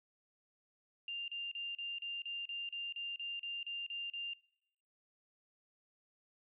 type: tone bursts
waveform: sine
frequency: 2794 Hz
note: F7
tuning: in tune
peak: -39 dBFS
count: 14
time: 1.08-4.335 s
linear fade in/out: 2 ms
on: 200 ms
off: 35 ms
effects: noise-tail reverb RT60 0.9 s tail -25 dB re dry